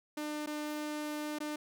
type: tone with dropouts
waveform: sawtooth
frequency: 300.3 Hz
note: D4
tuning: 39 cents sharp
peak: -32 dBFS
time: 0.17-1.56 s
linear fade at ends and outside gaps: 5 ms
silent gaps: 0.462-0.471 / 1.387-1.403 s
effects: none